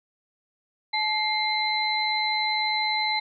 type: tone cluster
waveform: sine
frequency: 862 / 2105 / 4047 Hz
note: A5 / C7 / B7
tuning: -36 / +10 / +42 cents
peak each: -27 dBFS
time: 0.93-3.2 s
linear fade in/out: 10 ms
effects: none